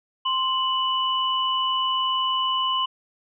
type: tone pair together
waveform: sine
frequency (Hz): 1046.5 / 2967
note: C6 / F#7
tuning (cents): 0 / +4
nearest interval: octave + tritone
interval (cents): 1804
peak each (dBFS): -23 / -24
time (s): 0.25-2.86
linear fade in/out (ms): 10
effects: none